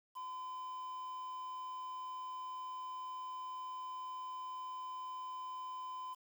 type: tone with quantisation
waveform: triangle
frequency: 1018 Hz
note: C6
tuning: 48 cents flat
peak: -40 dBFS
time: 0.15-6.15 s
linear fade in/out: 20 ms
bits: 10
effects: none